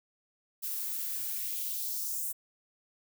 violet noise with high-pass filter sweep, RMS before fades -35 dBFS, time 0.62-2.33 s, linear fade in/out 20 ms, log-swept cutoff 580 to 8600 Hz, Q 1.7, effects none

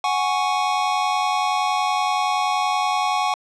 square chord, F# suspended second, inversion none, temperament equal, 740 / 830.6 / 1108.7 Hz, F#5 / G#5 / C#6, 0 / 0 / 0 cents, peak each -24 dBFS, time 0.04-3.34 s, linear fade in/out 2 ms, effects low-pass 6000 Hz 12 dB/octave

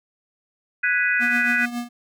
sine chord, G# minor seventh, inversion third, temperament equal, 1480 / 1661.2 / 1975.5 / 2489 Hz, F#6 / G#6 / B6 / D#7, 0 / 0 / 0 / 0 cents, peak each -21 / -25 / -24 / -25 dBFS, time 0.83-1.66 s, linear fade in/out 10 ms
square tone with tremolo, 240 Hz, B3, 49 cents flat, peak -24 dBFS, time 1.19-1.89 s, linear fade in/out 50 ms, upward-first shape triangle, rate 7.2 Hz, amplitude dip 70%
effects none

